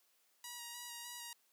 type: tone with vibrato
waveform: 5% pulse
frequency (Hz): 956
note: A#5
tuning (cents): +43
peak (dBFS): -34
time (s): 0.44-1.33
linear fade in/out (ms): 2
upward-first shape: square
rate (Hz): 3.3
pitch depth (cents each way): 17
effects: white hiss -74 dBFS RMS until 1.52 s + high-pass 300 Hz 12 dB/octave